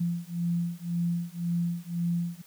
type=beating tone pair; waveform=sine; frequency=170.9 / 172.8 Hz; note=F3 / F3; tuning=-37 / -18 cents; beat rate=1.9 Hz; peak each=-30 dBFS; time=0-2.42 s; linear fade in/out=10 ms; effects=white hiss -56 dBFS RMS until 2.46 s